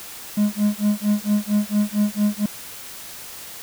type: tone with tremolo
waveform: triangle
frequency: 208 Hz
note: G#3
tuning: 3 cents sharp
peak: -12 dBFS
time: 0.37-2.46 s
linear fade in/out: 5 ms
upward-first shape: sine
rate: 4.4 Hz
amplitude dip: 100%
effects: white hiss -37 dBFS RMS until 3.62 s